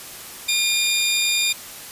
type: tone pair together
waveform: 25% pulse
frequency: 2411 / 3652 Hz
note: D7 / A#7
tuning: +45 / -36 cents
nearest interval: perfect fifth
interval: 719 cents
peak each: -17 dBFS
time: 0.48-1.53 s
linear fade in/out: 10 ms
effects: white hiss -37 dBFS RMS until 1.91 s + resampled to 32000 Hz